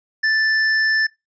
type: tone with tanh clipping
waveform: sine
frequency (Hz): 1760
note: A6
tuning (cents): 0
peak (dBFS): -17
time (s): 0.23-1.07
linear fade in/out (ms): 10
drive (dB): 14
effects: noise-tail reverb RT60 0.2 s tail -22 dB re dry + resampled to 16000 Hz